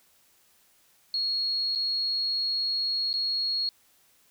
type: tone with dropouts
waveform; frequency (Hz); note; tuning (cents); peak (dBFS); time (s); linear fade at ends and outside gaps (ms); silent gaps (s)
sine; 4309; C#8; -50; -25; 1.14-3.69; 1; 1.751-1.757 / 3.13-3.139
effects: white hiss -63 dBFS RMS until 4.3 s